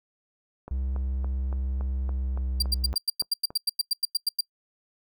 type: click train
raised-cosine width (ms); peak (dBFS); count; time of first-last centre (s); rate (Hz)
1; -26; 11; 0.68-3.505; 3.54
type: tone with pitch glide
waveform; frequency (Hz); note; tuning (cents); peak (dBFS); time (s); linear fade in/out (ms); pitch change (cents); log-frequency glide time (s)
triangle; 65.41 to 63.62; C2 to C2; 0 to -48; -24; 0.71-2.93; 0; -48; 2.08-2.72
type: tone bursts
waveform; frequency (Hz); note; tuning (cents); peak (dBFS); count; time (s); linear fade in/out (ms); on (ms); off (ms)
40% pulse; 4731; D8; +12; -20; 16; 2.6-4.409; 5; 24; 95
effects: noise-tail reverb RT60 0.1 s tail -26 dB re dry